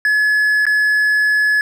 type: tone with dropouts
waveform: triangle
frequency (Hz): 1704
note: G#6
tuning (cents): +44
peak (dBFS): -10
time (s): 0.05-1.61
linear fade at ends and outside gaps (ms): 1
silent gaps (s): 0.654-0.666
effects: none